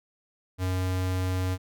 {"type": "tone", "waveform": "square", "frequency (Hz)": 92.4, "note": "F#2", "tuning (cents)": -2, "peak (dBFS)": -26, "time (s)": [0.58, 1.58], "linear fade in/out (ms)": 50, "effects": []}